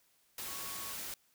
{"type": "tone in noise", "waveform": "sine", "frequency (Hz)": 1108.7, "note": "C#6", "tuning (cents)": 0, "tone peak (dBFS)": -50, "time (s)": [0.48, 0.93], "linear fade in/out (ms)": 2, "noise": "white", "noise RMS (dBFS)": -42, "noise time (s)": [0.38, 1.14], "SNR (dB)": -11, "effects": ["white hiss -71 dBFS RMS until 1.34 s"]}